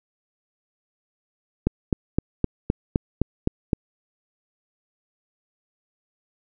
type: click train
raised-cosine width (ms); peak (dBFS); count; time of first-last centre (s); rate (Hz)
3; -6; 9; 1.67-3.732; 3.88
effects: none